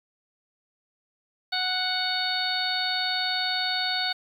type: harmonic tone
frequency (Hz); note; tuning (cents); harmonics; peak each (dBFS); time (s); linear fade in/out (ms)
740; F#5; 0; 1 / 2 / 3 / 4 / 5 / 6; -32 / -31 / -35 / -38 / -30 / -29; 1.52-4.13; 10
effects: 9-bit